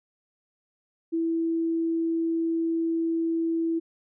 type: tone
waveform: sine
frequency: 329.6 Hz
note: E4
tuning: in tune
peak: -23 dBFS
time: 1.12-3.8 s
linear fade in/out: 20 ms
effects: none